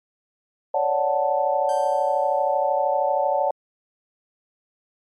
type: chord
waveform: sine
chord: D major seventh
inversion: third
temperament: equal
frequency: 554.4 / 587.3 / 740 / 880 Hz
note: C#5 / D5 / F#5 / A5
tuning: 0 / 0 / 0 / 0 cents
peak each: -24 dBFS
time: 0.74-3.51 s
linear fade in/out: 5 ms
type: tone with exponential decay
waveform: 5% pulse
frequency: 1568 Hz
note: G6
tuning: in tune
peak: -26 dBFS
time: 1.69-2.8 s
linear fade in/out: 1 ms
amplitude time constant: 240 ms
effects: MP3 48 kbps